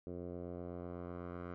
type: tone with low-pass filter sweep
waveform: 10% pulse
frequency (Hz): 88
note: F2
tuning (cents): +14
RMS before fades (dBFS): -45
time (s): 0.07-1.54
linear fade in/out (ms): 0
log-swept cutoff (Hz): 470 to 1400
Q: 1.5
effects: none